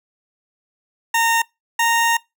20% pulse tone pair in turn, 919 / 925.9 Hz, A#5 / A#5, -25 / -12 cents, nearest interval unison, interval 13 cents, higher second, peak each -10 dBFS, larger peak neither, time 1.14-1.42 / 1.79-2.17 s, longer second, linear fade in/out 5 ms, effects noise-tail reverb RT60 0.2 s tail -23 dB re dry

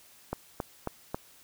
click train, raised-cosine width 1 ms, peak -17 dBFS, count 4, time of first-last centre 0.33-1.145 s, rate 3.68 Hz, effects white hiss -57 dBFS RMS until 1.43 s

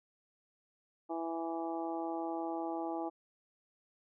harmonic tone, 165.5 Hz, E3, 7 cents sharp, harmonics 2 / 3 / 4 / 5 / 6 / 7, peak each -38 / -46 / -42 / -40 / -52 / -50 dBFS, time 1.09-3.1 s, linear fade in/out 20 ms, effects none

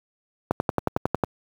click train, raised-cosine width 1 ms, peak -6 dBFS, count 9, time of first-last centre 0.51-1.237 s, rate 11 Hz, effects high-pass 80 Hz 12 dB/octave + 7-bit

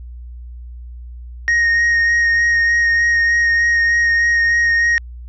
triangle tone with vibrato, 1864.7 Hz, A#6, in tune, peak -10 dBFS, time 1.48-4.98 s, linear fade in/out 0 ms, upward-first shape sine, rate 3.3 Hz, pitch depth 13 cents each way, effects added 60 Hz sine -30 dBFS peak until 5.28 s + resampled to 16000 Hz

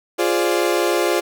35% pulse chord, D half-diminished seventh, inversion first, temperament equal, 349.2 / 415.3 / 523.3 / 587.3 Hz, F4 / Ab4 / C5 / D5, 0 / 0 / 0 / 0 cents, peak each -18 / -21 / -22 / -22 dBFS, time 0.18-1.21 s, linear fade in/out 20 ms, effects none

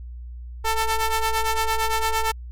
sawtooth ring-modulated tone, 444.6 Hz, A4, 18 cents sharp, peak -13 dBFS, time 0.64-2.32 s, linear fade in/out 10 ms, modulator 449 Hz, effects added 60 Hz sine -33 dBFS peak until 2.51 s + MP3 64 kbps

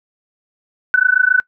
sine tone with amplitude modulation, 1500 Hz, F#6, 23 cents sharp, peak -6 dBFS, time 0.94-1.4 s, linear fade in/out 0 ms, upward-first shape sine, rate 27.3 Hz, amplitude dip 95%, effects noise-tail reverb RT60 0.1 s tail -22 dB re dry

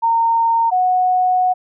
sine tone pair in turn, 918 / 734.7 Hz, A#5 / F#5, -27 / -12 cents, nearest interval major third, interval 385 cents, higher first, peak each -12 dBFS, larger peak neither, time 0.02-0.71 / 0.71-1.54 s, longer second, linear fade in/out 20 ms, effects none

